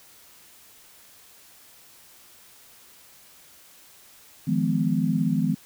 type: chord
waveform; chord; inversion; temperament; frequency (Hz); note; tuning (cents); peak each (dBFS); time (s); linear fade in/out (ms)
sine; F half-diminished seventh; third; just; 157.15 / 174.61 / 209.5 / 251.4; Eb3 / F3 / Ab3 / Cb4; +18 / 0 / +15 / +31; -26; 4.47-5.55; 10
effects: white hiss -52 dBFS RMS until 5.65 s